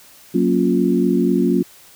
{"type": "chord", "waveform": "sine", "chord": "Gb major seventh", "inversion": "none", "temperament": "equal with one note detuned", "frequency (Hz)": [185, 233.1, 277.2, 352.9], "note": ["Gb3", "Bb3", "Db4", "F4"], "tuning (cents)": [0, 0, 0, 18], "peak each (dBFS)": -19, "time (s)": [0.34, 1.63], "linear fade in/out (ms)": 10, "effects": ["white hiss -46 dBFS RMS until 1.95 s"]}